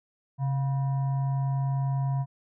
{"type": "tone with frequency modulation", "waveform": "sine", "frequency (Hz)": 134.9, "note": "C#3", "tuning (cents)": -47, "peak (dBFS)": -24, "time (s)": [0.38, 2.26], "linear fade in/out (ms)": 50, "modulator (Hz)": 838, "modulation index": 0.29, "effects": []}